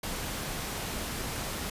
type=noise; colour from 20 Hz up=pink; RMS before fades=-35 dBFS; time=0.03-1.7 s; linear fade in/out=5 ms; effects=resampled to 32000 Hz